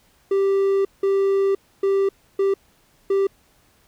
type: tone bursts at uneven times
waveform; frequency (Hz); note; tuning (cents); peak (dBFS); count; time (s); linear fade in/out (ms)
triangle; 392; G4; 0; -14; 5; 0.31-0.85 / 1.03-1.55 / 1.83-2.09 / 2.39-2.54 / 3.1-3.27; 5
effects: pink hiss -59 dBFS RMS until 3.87 s